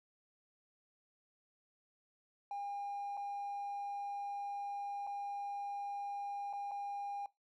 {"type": "tone with dropouts", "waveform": "triangle", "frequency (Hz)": 807, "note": "G#5", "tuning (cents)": -50, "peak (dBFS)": -36, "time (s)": [2.51, 7.26], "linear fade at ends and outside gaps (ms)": 2, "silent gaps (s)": [[3.17, 3.174], [5.068, 5.072], [6.529, 6.534], [6.712, 6.716]], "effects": ["noise-tail reverb RT60 0.2 s tail -23 dB re dry", "tanh soft clip ceiling -34 dBFS"]}